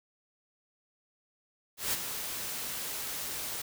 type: noise with ADSR envelope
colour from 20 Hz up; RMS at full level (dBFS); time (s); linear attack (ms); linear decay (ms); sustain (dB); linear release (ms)
white; -29; 1.77-3.62; 160; 26; -8; 6
effects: none